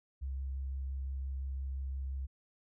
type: tone with vibrato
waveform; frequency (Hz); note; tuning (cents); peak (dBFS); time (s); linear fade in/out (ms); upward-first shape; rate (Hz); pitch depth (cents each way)
sine; 67; C2; +42; -35; 0.21-2.27; 20; sine; 5.8; 11
effects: none